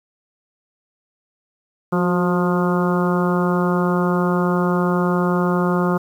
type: harmonic tone with a mistuned harmonic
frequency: 177 Hz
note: F3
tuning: 23 cents sharp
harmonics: 1 / 2 / 3 / 4 / 5 / 6 / 7 / 8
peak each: -18 / -22 / -26 / -30 / -29 / -28 / -27 / -31 dBFS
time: 1.92-5.98 s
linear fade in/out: 10 ms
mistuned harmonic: 2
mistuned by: +40 cents
effects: 8-bit